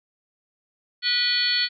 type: harmonic tone with a mistuned harmonic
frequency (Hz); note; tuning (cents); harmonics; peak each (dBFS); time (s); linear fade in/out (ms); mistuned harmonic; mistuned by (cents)
487.5; B4; -23; 3 / 4 / 5 / 6 / 7 / 8 / 9; -31 / -28 / -31 / -30 / -28 / -34 / -22; 1.02-1.69; 50; 6; +90
effects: none